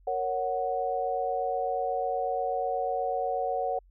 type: chord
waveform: sine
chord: F# major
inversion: first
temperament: equal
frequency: 466.2 / 554.4 / 740 Hz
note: A#4 / C#5 / F#5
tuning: 0 / 0 / 0 cents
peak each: -33 / -32 / -29 dBFS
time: 0.07-3.79 s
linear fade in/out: 5 ms
effects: added 45 Hz sine -55 dBFS peak until 3.9 s